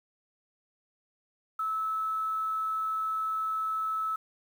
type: tone with quantisation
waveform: sine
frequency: 1303 Hz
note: E6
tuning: 20 cents flat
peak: -28 dBFS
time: 1.59-4.16 s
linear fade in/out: 5 ms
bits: 9
effects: none